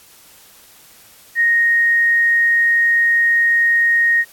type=tone; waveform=sine; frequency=1864.7 Hz; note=A#6; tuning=in tune; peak=-11 dBFS; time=1.35-4.25 s; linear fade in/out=50 ms; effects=white hiss -46 dBFS RMS until 4.32 s + AAC 64 kbps